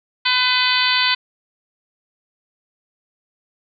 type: harmonic tone with a mistuned harmonic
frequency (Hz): 503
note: B4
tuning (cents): +32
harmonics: 2 / 3 / 4 / 5 / 6 / 7 / 8 / 9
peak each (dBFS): -23 / -23 / -23 / -23 / -23 / -23 / -23 / -23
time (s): 0.25-1.15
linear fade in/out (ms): 10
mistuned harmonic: 6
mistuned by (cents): +19
effects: none